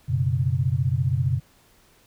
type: chord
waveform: sine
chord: F# suspended fourth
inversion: none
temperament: equal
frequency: 92.5 / 123.47 / 138.59 Hz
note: F#2 / B2 / C#3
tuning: 0 / 0 / 0 cents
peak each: -26 / -23 / -24 dBFS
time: 0.08-1.4 s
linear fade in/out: 20 ms
effects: pink hiss -58 dBFS RMS until 2.06 s